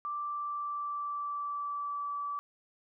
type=tone with pitch glide; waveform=sine; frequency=1174.7 to 1153.9 Hz; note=D6 to D6; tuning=0 to -31 cents; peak=-33 dBFS; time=0.05-2.39 s; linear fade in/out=0 ms; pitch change=-31 cents; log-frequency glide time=0.15-2.13 s; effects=none